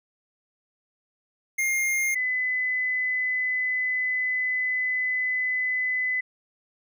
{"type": "tone pair in turn", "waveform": ["square", "sine"], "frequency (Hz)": [2122, 2011], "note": ["C7", "B6"], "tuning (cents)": [24, 31], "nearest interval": "minor second", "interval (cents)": 93, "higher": "first", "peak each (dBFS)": -23, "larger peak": "neither", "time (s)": [[1.58, 2.15], [2.15, 6.21]], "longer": "second", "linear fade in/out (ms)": 10, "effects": []}